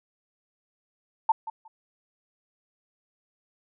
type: tone with echo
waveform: sine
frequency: 890 Hz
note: A5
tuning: 20 cents sharp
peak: -16 dBFS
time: 1.29-1.32 s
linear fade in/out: 5 ms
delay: 180 ms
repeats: 2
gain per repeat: -15 dB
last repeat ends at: 1.68 s
effects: none